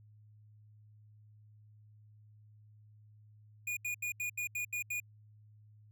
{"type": "tone bursts", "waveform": "square", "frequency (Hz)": 2446, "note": "D#7", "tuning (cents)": -30, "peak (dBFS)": -35, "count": 8, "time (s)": [3.67, 5.001], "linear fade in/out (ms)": 5, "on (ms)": 99, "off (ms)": 77, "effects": ["added 106 Hz sine -57 dBFS peak until 5.91 s"]}